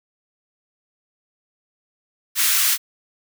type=high-pass noise; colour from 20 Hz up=white; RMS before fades=-18 dBFS; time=2.35-2.78 s; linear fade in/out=50 ms; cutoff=1300 Hz; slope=24 dB/octave; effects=none